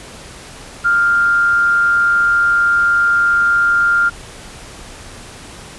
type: tone with frequency modulation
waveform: sine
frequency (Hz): 1396.9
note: F6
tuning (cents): 0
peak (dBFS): -10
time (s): 0.84-4.1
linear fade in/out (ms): 20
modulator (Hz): 164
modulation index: 0.23
effects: pink hiss -35 dBFS RMS until 5.78 s + resampled to 24000 Hz